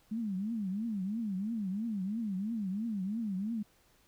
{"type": "tone with vibrato", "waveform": "sine", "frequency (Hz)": 207.7, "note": "G#3", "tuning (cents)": 0, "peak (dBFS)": -32, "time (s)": [0.11, 3.63], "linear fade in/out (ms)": 10, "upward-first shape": "triangle", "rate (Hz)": 3, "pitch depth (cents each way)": 240, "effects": ["pink hiss -67 dBFS RMS until 4.07 s"]}